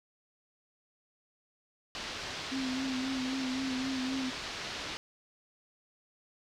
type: low-pass noise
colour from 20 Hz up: white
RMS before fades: -40 dBFS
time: 1.95-4.97 s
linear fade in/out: 0 ms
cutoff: 5000 Hz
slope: 24 dB/octave
type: tone with vibrato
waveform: sine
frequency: 261.6 Hz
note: C4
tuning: in tune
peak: -32 dBFS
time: 2.51-4.31 s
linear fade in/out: 20 ms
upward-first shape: sine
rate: 3.8 Hz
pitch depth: 39 cents each way
effects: none